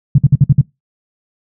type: tone bursts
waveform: sine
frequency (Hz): 139.5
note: C#3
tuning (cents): +11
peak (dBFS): -3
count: 6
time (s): 0.15-0.613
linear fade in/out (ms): 5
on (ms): 33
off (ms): 53
effects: noise-tail reverb RT60 0.2 s tail -24 dB re dry